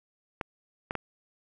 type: clicks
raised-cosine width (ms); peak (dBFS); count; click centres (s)
0.5; -16; 3; 0.412 / 0.909 / 0.953
effects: none